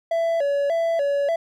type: tone with vibrato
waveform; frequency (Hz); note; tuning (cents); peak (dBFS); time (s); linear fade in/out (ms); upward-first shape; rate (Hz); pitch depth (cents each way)
triangle; 614; D#5; -23; -17; 0.11-1.36; 5; square; 1.7; 140
effects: none